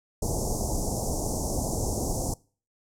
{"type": "band-stop noise", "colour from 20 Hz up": "pink", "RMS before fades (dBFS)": -28, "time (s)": [0.22, 2.34], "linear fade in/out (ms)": 5, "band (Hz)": [860, 5600], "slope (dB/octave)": 48, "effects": ["noise-tail reverb RT60 0.4 s tail -23 dB re dry", "low-pass 10000 Hz 12 dB/octave"]}